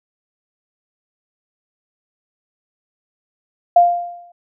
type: tone with exponential decay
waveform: sine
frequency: 698.5 Hz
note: F5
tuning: in tune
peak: -4 dBFS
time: 3.76-4.32 s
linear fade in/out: 5 ms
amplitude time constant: 120 ms
effects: none